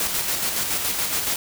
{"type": "noise with tremolo", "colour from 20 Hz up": "white", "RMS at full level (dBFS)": -23, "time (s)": [0, 1.36], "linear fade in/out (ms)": 2, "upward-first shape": "square", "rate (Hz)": 7.1, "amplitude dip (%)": 35, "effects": []}